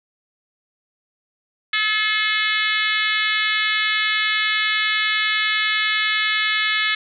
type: harmonic tone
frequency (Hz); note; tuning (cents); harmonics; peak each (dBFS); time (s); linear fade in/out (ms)
430; A4; -40; 3 / 4 / 5 / 6 / 7 / 8 / 9 / 10; -28 / -23 / -22 / -29 / -28 / -26 / -30 / -34; 1.73-6.95; 5
effects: none